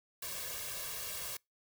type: noise with comb filter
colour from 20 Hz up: white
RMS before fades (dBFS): -41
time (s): 0.22-1.37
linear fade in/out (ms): 5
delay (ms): 1.8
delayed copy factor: +0.75
effects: noise-tail reverb RT60 0.2 s tail -26 dB re dry